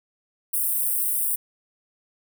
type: high-pass noise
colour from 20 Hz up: white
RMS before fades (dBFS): -24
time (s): 0.53-1.36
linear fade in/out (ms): 10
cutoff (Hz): 8500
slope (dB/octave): 96
effects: none